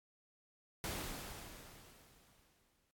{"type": "noise with exponential decay", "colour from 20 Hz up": "pink", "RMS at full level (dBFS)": -40, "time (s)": [0.84, 2.91], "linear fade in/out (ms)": 0, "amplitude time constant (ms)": 450, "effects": ["AAC 64 kbps"]}